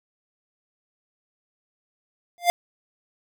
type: tone with exponential growth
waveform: square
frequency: 698.5 Hz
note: F5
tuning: in tune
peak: -12 dBFS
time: 2.38-2.5 s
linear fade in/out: 0 ms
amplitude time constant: 24 ms
effects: none